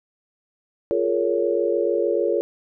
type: chord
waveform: sine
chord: Bb minor seventh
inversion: second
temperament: just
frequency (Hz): 349.6 / 419.5 / 466.2 / 559.4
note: F4 / Ab4 / Bb4 / Db5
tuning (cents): +2 / +17 / 0 / +16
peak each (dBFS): -24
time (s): 0.91-2.41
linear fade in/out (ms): 0
effects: none